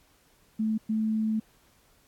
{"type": "tone bursts at uneven times", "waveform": "sine", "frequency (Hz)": 218.5, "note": "A3", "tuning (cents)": -12, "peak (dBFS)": -24, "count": 2, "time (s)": [[0.59, 0.78], [0.89, 1.4]], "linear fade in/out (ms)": 10, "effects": ["pink hiss -63 dBFS RMS until 2.07 s", "AAC 64 kbps"]}